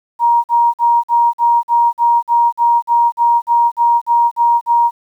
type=tone bursts; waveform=sine; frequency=943 Hz; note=A#5; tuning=20 cents sharp; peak=-8 dBFS; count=16; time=0.19-4.91 s; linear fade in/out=50 ms; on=250 ms; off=48 ms; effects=8-bit